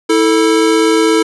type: tone pair together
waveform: square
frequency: 325.1 / 441.5 Hz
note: E4 / A4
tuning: -24 / +6 cents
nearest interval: perfect fourth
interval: 530 cents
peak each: -12 dBFS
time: 0.09-1.23 s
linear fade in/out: 10 ms
effects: resampled to 24000 Hz